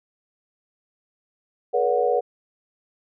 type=tone cluster; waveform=sine; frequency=424.7 / 481.6 / 568 / 731 Hz; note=G#4 / B4 / C#5 / F#5; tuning=+39 / -44 / +42 / -21 cents; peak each=-26 / -21 / -25 / -24 dBFS; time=1.73-2.21 s; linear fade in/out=20 ms; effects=none